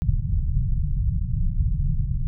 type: low-pass noise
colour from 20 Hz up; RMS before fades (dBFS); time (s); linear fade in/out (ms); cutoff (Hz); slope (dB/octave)
pink; -22; 0.02-2.27; 0; 160; 48
effects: none